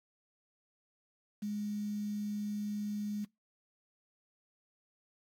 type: tone with quantisation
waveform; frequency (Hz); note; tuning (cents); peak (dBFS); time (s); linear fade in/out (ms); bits
sine; 207.7; G#3; 0; -34; 1.42-3.25; 10; 9
effects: noise-tail reverb RT60 0.2 s tail -23 dB re dry + AAC 64 kbps